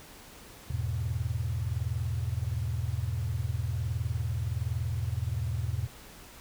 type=chord; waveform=sine; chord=E major; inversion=none; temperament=equal; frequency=82.41 / 103.83 / 123.47 Hz; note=E2 / G#2 / B2; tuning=0 / 0 / 0 cents; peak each=-33 dBFS; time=0.7-5.87 s; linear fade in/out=5 ms; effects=pink hiss -50 dBFS RMS until 6.4 s